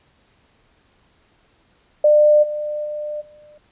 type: tone with level steps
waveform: sine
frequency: 599 Hz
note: D5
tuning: 34 cents sharp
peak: -9 / -22 / -24 / -44 dBFS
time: 2.04-3.58 s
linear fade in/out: 5 ms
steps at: 2.42 / 2.84 / 3.2 s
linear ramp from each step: 20 ms
effects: pink hiss -59 dBFS RMS until 3.71 s + resampled to 8000 Hz